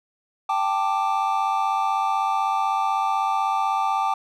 triangle chord, G suspended second, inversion none, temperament equal with one note detuned, 784 / 880 / 1180.1 Hz, G5 / A5 / D6, 0 / 0 / +8 cents, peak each -22 / -23 / -23 dBFS, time 0.49-4.14 s, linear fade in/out 5 ms, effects none

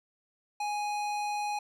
sine tone with hard clipping, 830.6 Hz, G#5, in tune, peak -32 dBFS, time 0.6-1.59 s, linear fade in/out 5 ms, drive 16 dB, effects none

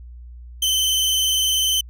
sawtooth tone with vibrato, 3072 Hz, G7, 36 cents flat, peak -14 dBFS, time 0.62-1.81 s, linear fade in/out 5 ms, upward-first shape square, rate 20 Hz, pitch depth 25 cents each way, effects added 60 Hz sine -36 dBFS peak until 1.89 s

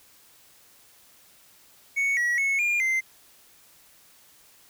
triangle tone with pitch steps, 2220 / 1923 / 2196 / 2410 / 2079 Hz, C#7 / B6 / C#7 / D7 / C7, +2 / -47 / -17 / +44 / -12 cents, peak -20 dBFS, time 1.96-3.01 s, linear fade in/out 20 ms, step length 210 ms, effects white hiss -56 dBFS RMS until 4.69 s

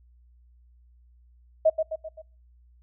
sine tone with echo, 634 Hz, D#5, 32 cents sharp, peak -15 dBFS, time 1.65-1.7 s, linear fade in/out 10 ms, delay 130 ms, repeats 4, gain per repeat -6 dB, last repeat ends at 2.22 s, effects noise-tail reverb RT60 0.4 s tail -25 dB re dry + added 60 Hz sine -54 dBFS peak until 2.82 s

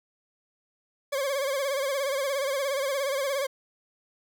40% pulse tone with vibrato, 550 Hz, C#5, 14 cents flat, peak -25 dBFS, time 1.12-3.47 s, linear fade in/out 10 ms, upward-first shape sine, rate 17 Hz, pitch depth 80 cents each way, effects none

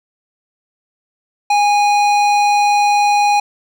sine tone with hard clipping, 823 Hz, G#5, 16 cents flat, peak -12 dBFS, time 1.5-3.4 s, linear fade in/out 5 ms, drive 14 dB, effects none

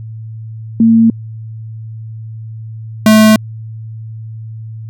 sine / square tone pair in turn, 226.7 / 216.8 Hz, A#3 / A3, -48 / -25 cents, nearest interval minor second, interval 77 cents, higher first, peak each -4 dBFS, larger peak neither, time 0.8-1.1 / 3.06-3.36 s, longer neither, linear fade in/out 2 ms, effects added 111 Hz sine -24 dBFS peak until 4.89 s

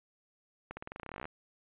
accelerating click train, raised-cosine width 0.5 ms, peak -26 dBFS, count 19, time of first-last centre 0.71-1.255 s, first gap 60 ms, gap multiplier 0.91, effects resampled to 8000 Hz

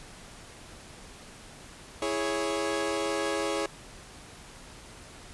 sawtooth chord, C# minor, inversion first, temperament equal, 329.6 / 415.3 / 554.4 Hz, E4 / G#4 / C#5, 0 / 0 / 0 cents, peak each -29 / -28 / -28 dBFS, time 2.02-3.66 s, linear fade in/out 2 ms, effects pink hiss -48 dBFS RMS until 5.33 s + resampled to 24000 Hz

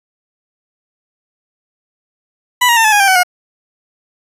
20% pulse tone with pitch steps, 987.8 / 944.3 / 902.7 / 862.9 / 824.9 / 788.6 / 753.8 / 720.6 Hz, B5 / A#5 / A5 / A5 / G#5 / G5 / F#5 / F#5, 0 / +22 / +44 / -34 / -12 / +10 / +32 / -46 cents, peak -3 dBFS, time 2.61-3.234 s, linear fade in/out 10 ms, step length 78 ms, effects resampled to 32000 Hz

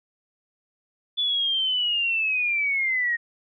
sine linear sweep, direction down, 3469 to 1859 Hz, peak -21 dBFS, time 1.17-3.17 s, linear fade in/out 20 ms, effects none

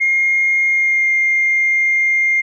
sine tone with pitch glide, 2134 to 2114 Hz, C7 to C7, +34 to +17 cents, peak -11 dBFS, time 0-2.42 s, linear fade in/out 20 ms, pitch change -17 cents, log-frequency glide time 0.67-1.11 s, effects tanh soft clip ceiling -7 dBFS

